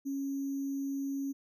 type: tone with sample-and-hold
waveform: sine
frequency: 275.9 Hz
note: C#4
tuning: 8 cents flat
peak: -32 dBFS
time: 0.05-1.33 s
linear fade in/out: 20 ms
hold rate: 6300 Hz
effects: none